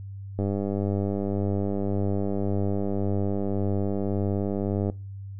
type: click train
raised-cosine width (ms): 2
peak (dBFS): -15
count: 451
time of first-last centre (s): 0.39-4.899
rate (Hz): 99.8
effects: noise-tail reverb RT60 0.3 s tail -21 dB re dry + added 98 Hz sine -35 dBFS peak until 5.39 s